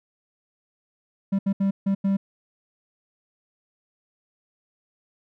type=tone bursts at uneven times; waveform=triangle; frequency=196 Hz; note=G3; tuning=in tune; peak=-17 dBFS; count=5; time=1.32-1.39 / 1.46-1.53 / 1.6-1.71 / 1.86-1.95 / 2.04-2.17 s; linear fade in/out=10 ms; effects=none